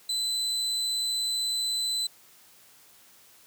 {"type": "tone", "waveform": "35% pulse", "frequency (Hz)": 4022, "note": "B7", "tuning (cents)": 31, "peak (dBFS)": -25, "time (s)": [0.09, 2.07], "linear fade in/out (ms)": 5, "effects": ["white hiss -56 dBFS RMS until 3.46 s", "high-pass 80 Hz 12 dB/octave"]}